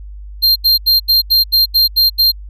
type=tone bursts; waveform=square; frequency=4186 Hz; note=C8; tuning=in tune; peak=-8 dBFS; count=9; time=0.42-2.32 s; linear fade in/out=20 ms; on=140 ms; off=80 ms; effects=added 50 Hz sine -28 dBFS peak until 2.49 s